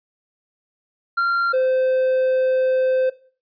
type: tone pair in turn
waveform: triangle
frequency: 1382 / 517.7 Hz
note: F6 / C5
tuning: -19 / -18 cents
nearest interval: octave + perfect fourth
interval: 1699 cents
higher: first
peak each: -14 dBFS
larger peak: neither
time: 1.17-1.53 / 1.53-3.1 s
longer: second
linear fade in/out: 10 ms
effects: noise-tail reverb RT60 0.4 s tail -17 dB re dry + resampled to 11025 Hz